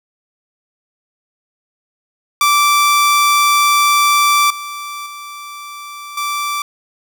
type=tone with level steps; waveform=sawtooth; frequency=1168 Hz; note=D6; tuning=10 cents flat; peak=-6 / -21 / -25 / -14 dBFS; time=2.41-6.62 s; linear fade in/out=2 ms; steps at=4.5 / 5.06 / 6.17 s; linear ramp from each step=5 ms; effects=none